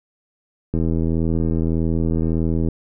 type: click train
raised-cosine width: 3 ms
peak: -9 dBFS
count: 160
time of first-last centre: 0.74-2.686 s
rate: 81.7 Hz
effects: none